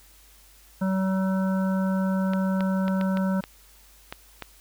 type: harmonic tone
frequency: 190 Hz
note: F#3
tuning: 46 cents sharp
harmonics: 1 / 3 / 5 / 7 / 8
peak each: -22 / -32 / -36 / -39 / -40 dBFS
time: 0.81-3.41 s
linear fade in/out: 10 ms
type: clicks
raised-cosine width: 0.3 ms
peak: -17 dBFS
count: 8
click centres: 2.335 / 2.607 / 2.881 / 3.012 / 3.172 / 3.439 / 4.125 / 4.423 s
effects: added 50 Hz sine -55 dBFS peak until 4.6 s + white hiss -55 dBFS RMS until 4.6 s